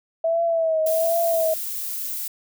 sine tone with vibrato, 653 Hz, E5, 17 cents flat, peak -18 dBFS, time 0.24-1.54 s, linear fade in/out 5 ms, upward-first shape triangle, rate 1.3 Hz, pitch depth 65 cents each way
violet noise, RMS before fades -29 dBFS, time 0.86-2.28 s, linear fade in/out 5 ms
effects none

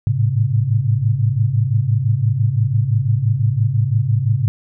sine tone cluster, 105.5 / 111.4 / 134.5 Hz, G#2 / A2 / C3, +28 / +22 / +48 cents, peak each -18 dBFS, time 0.07-4.48 s, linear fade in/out 0 ms, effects none

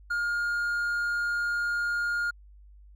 triangle tone, 1418 Hz, F6, 26 cents sharp, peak -24 dBFS, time 0.1-2.31 s, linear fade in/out 10 ms, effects added 50 Hz sine -49 dBFS peak until 2.95 s

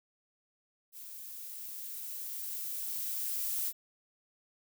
violet noise with level ramp, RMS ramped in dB -47 to -33 dBFS, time 0.92-3.73 s, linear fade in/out 50 ms, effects none

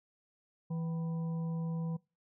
harmonic tone with a mistuned harmonic, 164.81 Hz, E3, in tune, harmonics 1 / 3 / 5 / 6, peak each -33 / -48 / -56 / -54 dBFS, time 0.7-1.97 s, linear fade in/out 10 ms, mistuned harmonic 5, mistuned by -120 cents, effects noise-tail reverb RT60 0.3 s tail -24 dB re dry

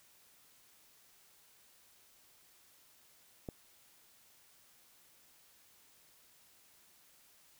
click, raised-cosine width 2 ms, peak -27 dBFS, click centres 3.488 s, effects white hiss -65 dBFS RMS until 7.59 s

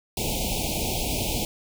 pink band-stop noise, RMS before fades -27 dBFS, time 0.17-1.45 s, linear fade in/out 2 ms, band 890 to 2300 Hz, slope 96 dB/octave, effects none

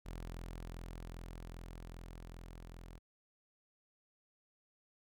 sawtooth tone with level ramp, 42.52 Hz, F1, 46 cents flat, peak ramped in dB -39 to -46 dBFS, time 0.05-2.99 s, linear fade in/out 20 ms, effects none

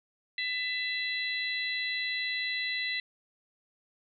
harmonic tone with a mistuned harmonic, 667 Hz, E5, 20 cents sharp, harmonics 3 / 4 / 5 / 6, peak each -32 / -39 / -43 / -35 dBFS, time 0.38-3 s, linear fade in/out 2 ms, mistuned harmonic 5, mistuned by +17 cents, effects none

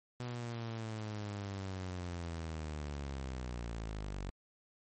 sawtooth linear sweep, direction down, 123.47 to 46.25 Hz, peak -35 dBFS, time 0.2-4.3 s, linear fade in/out 0 ms, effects MP3 32 kbps

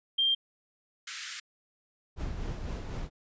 sine tone, 3182 Hz, G7, 25 cents sharp, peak -23 dBFS, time 0.18-0.35 s, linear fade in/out 10 ms
pink high-pass noise, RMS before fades -39 dBFS, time 1.07-1.4 s, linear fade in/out 5 ms, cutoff 1400 Hz, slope 48 dB/octave
brown noise with tremolo, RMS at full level -34 dBFS, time 2.16-3.1 s, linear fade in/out 50 ms, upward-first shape sine, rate 4 Hz, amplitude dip 40%
effects resampled to 16000 Hz

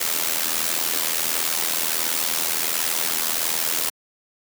white noise with amplitude modulation, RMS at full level -20 dBFS, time 0-3.9 s, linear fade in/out 10 ms, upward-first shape sine, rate 81.4 Hz, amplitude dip 75%, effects high-pass 200 Hz 12 dB/octave

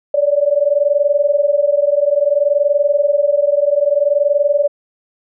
sine tone pair together, 567 / 587.6 Hz, C#5 / D5, +39 / +1 cents, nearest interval minor second, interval 62 cents, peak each -14 dBFS, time 0.14-4.68 s, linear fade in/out 5 ms, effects none

